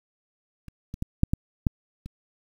clicks, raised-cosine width 5 ms, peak -29 / -22 / -16 / -6 / -11 / -8 / -25 dBFS, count 7, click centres 0.683 / 0.941 / 1.024 / 1.234 / 1.335 / 1.668 / 2.06 s, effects 8-bit

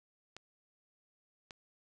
clicks, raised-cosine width 0.2 ms, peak -29 dBFS, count 2, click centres 0.366 / 1.508 s, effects resampled to 24000 Hz + 10-bit

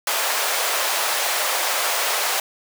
pink high-pass noise, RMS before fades -22 dBFS, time 0.07-2.4 s, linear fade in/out 2 ms, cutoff 570 Hz, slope 24 dB/octave, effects none

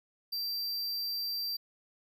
square tone, 4700 Hz, D8, 1 cent sharp, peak -33 dBFS, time 0.32-1.57 s, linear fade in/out 10 ms, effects none

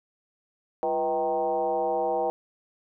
sine tone with frequency modulation, 636 Hz, D#5, 38 cents sharp, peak -23 dBFS, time 0.83-2.3 s, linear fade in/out 0 ms, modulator 146 Hz, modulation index 1.6, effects none

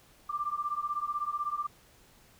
sine beating tone pair, 1174.7 / 1190.7 Hz, D6 / D6, 0 / +23 cents, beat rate 16 Hz, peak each -34 / -33 dBFS, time 0.29-1.67 s, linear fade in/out 10 ms, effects pink hiss -60 dBFS RMS until 2.39 s

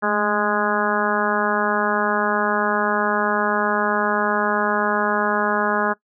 harmonic tone with a mistuned harmonic, 207.7 Hz, G#3, in tune, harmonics 1 / 2 / 3 / 4 / 5 / 6 / 7 / 8, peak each -26 / -26 / -26 / -26 / -26 / -26 / -26 / -26 dBFS, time 0.02-5.94 s, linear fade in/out 20 ms, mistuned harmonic 1, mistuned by +46 cents, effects noise-tail reverb RT60 0.1 s tail -20 dB re dry

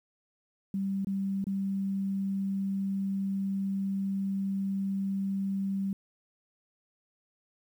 sine tone with dropouts, 195.2 Hz, G3, 7 cents flat, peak -28 dBFS, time 0.74-5.93 s, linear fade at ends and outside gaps 2 ms, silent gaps 1.047-1.07 / 1.442-1.468 s, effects 10-bit

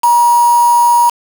sine tone with quantisation, 953 Hz, A#5, 38 cents sharp, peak -6 dBFS, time 0.03-1.1 s, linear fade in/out 10 ms, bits 3, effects none

